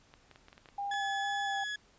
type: clicks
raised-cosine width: 0.3 ms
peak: -36 dBFS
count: 9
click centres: 0.139 / 0.313 / 0.359 / 0.484 / 0.529 / 0.579 / 0.658 / 0.688 / 0.939 s
type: tone with vibrato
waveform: sine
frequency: 798 Hz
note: G5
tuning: 31 cents sharp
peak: -33 dBFS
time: 0.78-1.64 s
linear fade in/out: 5 ms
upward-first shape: square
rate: 2.2 Hz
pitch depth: 12 cents each way
type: tone with pitch glide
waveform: 30% pulse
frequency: 1704 to 1688.3 Hz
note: G#6 to G#6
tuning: +44 to +28 cents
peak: -32 dBFS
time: 0.91-1.76 s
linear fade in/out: 5 ms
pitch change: -16 cents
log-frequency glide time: 1.5-1.56 s
effects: pink hiss -64 dBFS RMS until 1.98 s + resampled to 16000 Hz